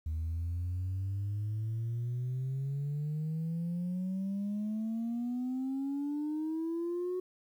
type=exponential sweep; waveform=sine; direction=up; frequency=77.8 to 368.8 Hz; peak=-30 dBFS; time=0.06-7.2 s; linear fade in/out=5 ms; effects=tanh soft clip ceiling -30 dBFS + 11-bit